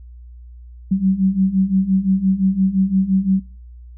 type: beating tone pair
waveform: sine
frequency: 187.4 / 193.2 Hz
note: F#3 / G3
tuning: +22 / -25 cents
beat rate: 5.8 Hz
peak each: -18 / -16 dBFS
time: 0.91-3.4 s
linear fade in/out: 10 ms
effects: noise-tail reverb RT60 0.4 s tail -23 dB re dry + added 60 Hz sine -36 dBFS peak until 3.97 s